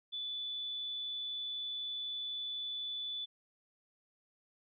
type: tone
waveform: sine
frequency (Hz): 3476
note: A7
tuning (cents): -22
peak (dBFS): -37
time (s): 0.12-3.26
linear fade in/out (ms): 20
effects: none